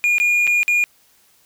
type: tone with dropouts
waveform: triangle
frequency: 2430 Hz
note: D#7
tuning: 42 cents flat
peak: -12 dBFS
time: 0.04-0.84 s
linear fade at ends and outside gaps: 0 ms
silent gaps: 0.183-0.2 / 0.469-0.475 / 0.631-0.68 s
effects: white hiss -56 dBFS RMS until 1.45 s